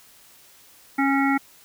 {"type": "harmonic tone", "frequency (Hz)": 274.9, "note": "C#4", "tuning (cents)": -14, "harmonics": [1, 3, 5, 7, 8], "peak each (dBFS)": [-20, -25, -27, -28, -29], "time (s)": [0.98, 1.38], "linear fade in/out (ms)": 10, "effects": ["white hiss -52 dBFS RMS until 1.64 s"]}